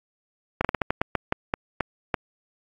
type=slowing click train; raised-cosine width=0.5 ms; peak=-7 dBFS; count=12; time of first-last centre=0.61-2.142 s; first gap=36 ms; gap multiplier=1.25; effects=AAC 64 kbps